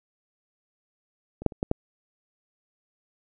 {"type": "clicks", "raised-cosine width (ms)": 2, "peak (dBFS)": [-24, -6, -27, -12, -9], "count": 5, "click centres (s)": [1.42, 1.463, 1.522, 1.629, 1.714], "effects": []}